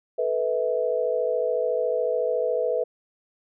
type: chord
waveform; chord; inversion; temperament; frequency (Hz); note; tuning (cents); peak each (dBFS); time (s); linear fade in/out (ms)
sine; A suspended second; none; equal with one note detuned; 440 / 493.9 / 647.9; A4 / B4 / E5; 0 / 0 / -30; -28 / -24 / -27; 0.18-2.84; 10
effects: none